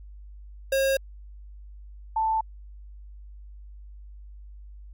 square / sine tone pair in turn, 540 / 883.4 Hz, C#5 / A5, -45 / +7 cents, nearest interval major sixth, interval 852 cents, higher second, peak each -21 dBFS, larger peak neither, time 0.72-0.97 / 2.16-2.41 s, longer neither, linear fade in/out 5 ms, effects added 50 Hz sine -41 dBFS peak until 4.93 s + MP3 96 kbps

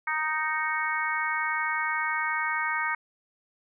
harmonic tone with a mistuned harmonic, 310.4 Hz, D#4, 4 cents flat, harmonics 3 / 4 / 5 / 6 / 7, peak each -32 / -32 / -32 / -32 / -32 dBFS, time 0.07-2.95 s, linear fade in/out 5 ms, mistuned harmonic 7, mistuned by +27 cents, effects none

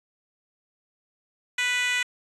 10% pulse tone with high-pass filter, 493.9 Hz, B4, in tune, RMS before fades -25 dBFS, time 1.58-2.03 s, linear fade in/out 5 ms, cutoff 2000 Hz, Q 2.2, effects resampled to 24000 Hz

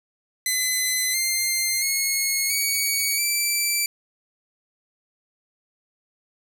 10% pulse tone with pitch steps, 2026 / 2099 / 2174 / 2252 / 2333 Hz, B6 / C7 / C#7 / C#7 / D7, +44 / +5 / -34 / +27 / -12 cents, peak -12 dBFS, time 0.46-3.86 s, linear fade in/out 2 ms, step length 680 ms, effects none

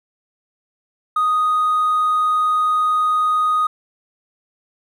triangle tone with hard clipping, 1244.5 Hz, D#6, in tune, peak -14 dBFS, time 1.16-3.67 s, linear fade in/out 5 ms, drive 2 dB, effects none

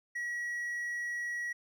triangle tone, 1919 Hz, A#6, 50 cents sharp, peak -32 dBFS, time 0.15-1.53 s, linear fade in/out 10 ms, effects none

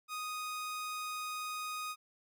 sawtooth tone, 1244.5 Hz, D#6, in tune, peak -34 dBFS, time 0.08-1.96 s, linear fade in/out 50 ms, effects none

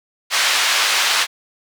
white band-pass noise, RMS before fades -17 dBFS, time 0.3-1.27 s, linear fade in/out 50 ms, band 940 to 4300 Hz, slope 12 dB/octave, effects none

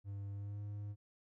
triangle tone with pitch glide, 100 to 102.81 Hz, G2 to G#2, +35 to -17 cents, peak -39 dBFS, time 0.04-0.96 s, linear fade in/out 50 ms, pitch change +48 cents, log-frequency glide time 0.32-0.6 s, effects none

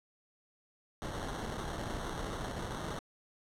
pink noise with sample-and-hold, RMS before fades -39 dBFS, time 1.02-2.99 s, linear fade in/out 0 ms, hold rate 2450 Hz, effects low-pass 10000 Hz 12 dB/octave

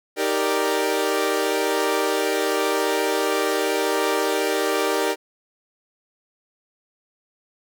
sawtooth chord, Eb major seventh, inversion none, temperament equal, 311.1 / 392 / 466.2 / 587.3 Hz, Eb4 / G4 / Bb4 / D5, 0 / 0 / 0 / 0 cents, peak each -24 / -20 / -21 / -23 dBFS, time 0.16-5.16 s, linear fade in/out 50 ms, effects none

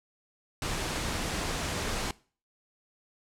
pink noise, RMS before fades -32 dBFS, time 0.62-2.11 s, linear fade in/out 2 ms, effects noise-tail reverb RT60 0.4 s tail -21 dB re dry + low-pass 9000 Hz 12 dB/octave

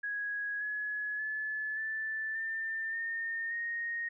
sine tone with pitch steps, 1661.2 / 1693.2 / 1725.8 / 1759 / 1792.8 / 1827.3 / 1862.5 Hz, G#6 / G#6 / A6 / A6 / A6 / A#6 / A#6, 0 / +33 / -34 / -1 / +32 / -35 / -2 cents, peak -33 dBFS, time 0.03-4.09 s, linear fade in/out 10 ms, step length 580 ms, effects none

